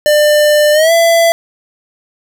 square tone with pitch glide, 597 to 670.1 Hz, D5 to E5, +28 to +28 cents, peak -7 dBFS, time 0.06-1.32 s, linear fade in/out 0 ms, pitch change +200 cents, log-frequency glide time 0.73-0.92 s, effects none

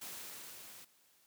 white noise with level ramp, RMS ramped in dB -45 to -54 dBFS, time 0.01-0.85 s, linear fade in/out 10 ms, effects white hiss -69 dBFS RMS until 1.26 s + high-pass 100 Hz 12 dB/octave

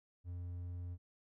triangle tone, 88.2 Hz, F2, 18 cents sharp, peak -39 dBFS, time 0.24-0.98 s, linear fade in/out 50 ms, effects none

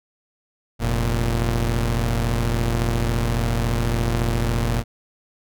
sawtooth tone pair together, 43.61 / 116.54 Hz, F1 / A#2, -2 / 0 cents, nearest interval octave + perfect fourth, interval 1702 cents, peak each -18 dBFS, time 0.79-4.84 s, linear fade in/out 50 ms, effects none

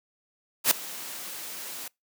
white noise with ADSR envelope, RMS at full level -18 dBFS, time 0.64-1.88 s, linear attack 71 ms, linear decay 3 ms, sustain -20 dB, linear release 4 ms, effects noise-tail reverb RT60 0.2 s tail -26 dB re dry + high-pass 200 Hz 12 dB/octave

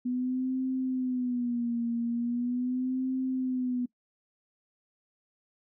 sine tone with vibrato, 246.9 Hz, B3, in tune, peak -27 dBFS, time 0.05-3.86 s, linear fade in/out 10 ms, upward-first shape sine, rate 0.4 Hz, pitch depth 92 cents each way, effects noise-tail reverb RT60 0.1 s tail -21 dB re dry

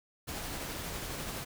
pink noise with tremolo, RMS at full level -38 dBFS, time 0.27-1.45 s, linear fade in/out 20 ms, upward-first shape triangle, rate 12 Hz, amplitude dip 25%, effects none

